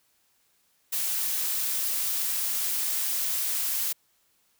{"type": "noise", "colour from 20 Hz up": "blue", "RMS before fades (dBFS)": -28, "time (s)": [0.92, 3.93], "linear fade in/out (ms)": 10, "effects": ["white hiss -68 dBFS RMS until 4.59 s"]}